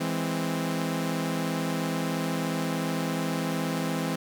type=chord; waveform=sawtooth; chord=E augmented; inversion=none; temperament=equal; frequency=164.81 / 207.7 / 261.6 Hz; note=E3 / G#3 / B#3; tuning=0 / 0 / 0 cents; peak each=-26 / -30 / -27 dBFS; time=0-4.16 s; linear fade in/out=10 ms; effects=none